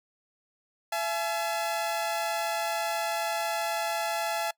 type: tone pair together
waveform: sawtooth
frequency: 674 / 852.1 Hz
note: E5 / G#5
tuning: +38 / +44 cents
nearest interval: major third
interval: 406 cents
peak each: -27 dBFS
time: 0.92-4.51 s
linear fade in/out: 5 ms
effects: noise-tail reverb RT60 0.1 s tail -23 dB re dry